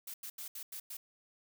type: noise bursts at uneven times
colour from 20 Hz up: blue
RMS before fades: -44 dBFS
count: 6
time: 0.07-0.14 / 0.23-0.3 / 0.38-0.48 / 0.55-0.63 / 0.72-0.8 / 0.9-0.97 s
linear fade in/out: 5 ms
effects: none